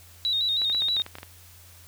sine tone with vibrato, 3812 Hz, A#7, 38 cents sharp, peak -22 dBFS, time 0.25-1.02 s, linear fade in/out 0 ms, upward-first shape square, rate 6.3 Hz, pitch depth 49 cents each way
clicks, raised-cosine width 0.3 ms, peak -22 dBFS, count 11, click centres 0.618 / 0.699 / 0.748 / 0.821 / 0.885 / 0.967 / 0.999 / 1.064 / 1.154 / 1.185 / 1.231 s
effects added 87 Hz sine -51 dBFS peak until 1.87 s + white hiss -52 dBFS RMS until 1.87 s

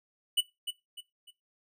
square tone with echo, 2960 Hz, F#7, in tune, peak -23 dBFS, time 0.37-0.41 s, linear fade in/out 10 ms, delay 300 ms, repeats 3, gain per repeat -9 dB, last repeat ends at 1.31 s, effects noise-tail reverb RT60 0.2 s tail -17 dB re dry

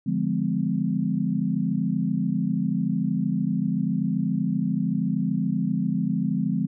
sine chord, D half-diminished seventh, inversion none, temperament equal with one note detuned, 146.83 / 174.61 / 207.7 / 254.9 Hz, D3 / F3 / Ab3 / C4, 0 / 0 / 0 / -45 cents, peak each -30 / -26 / -26 / -28 dBFS, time 0.06-6.67 s, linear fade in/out 10 ms, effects none

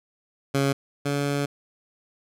15% pulse tone pair in turn, 138.5 / 142.48 Hz, C#3 / C#3, -1 / +48 cents, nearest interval unison, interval 49 cents, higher second, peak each -14 / -17 dBFS, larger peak first, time 0.54-0.73 / 1.05-1.46 s, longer second, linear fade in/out 10 ms, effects low-pass 12000 Hz 12 dB/octave

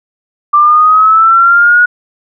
sine linear sweep, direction up, 1174.7 to 1460 Hz, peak -3 dBFS, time 0.53-1.86 s, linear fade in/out 10 ms, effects none

